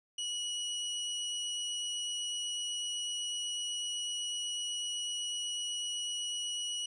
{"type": "tone", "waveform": "sawtooth", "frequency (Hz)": 2923, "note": "F#7", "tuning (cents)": -22, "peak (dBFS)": -31, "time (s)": [0.18, 6.86], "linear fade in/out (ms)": 5, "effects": ["resampled to 22050 Hz"]}